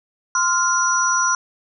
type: tone cluster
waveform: sine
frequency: 1036 / 1399 / 5860 Hz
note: C6 / F6 / F#8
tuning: -17 / +3 / -18 cents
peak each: -20 dBFS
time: 0.35-1.35 s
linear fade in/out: 2 ms
effects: none